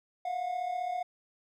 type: tone pair together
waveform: triangle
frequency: 688.7 / 724 Hz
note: F5 / F#5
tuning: -24 / -38 cents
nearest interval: minor second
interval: 86 cents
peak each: -36 / -30 dBFS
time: 0.25-1.03 s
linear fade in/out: 5 ms
effects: none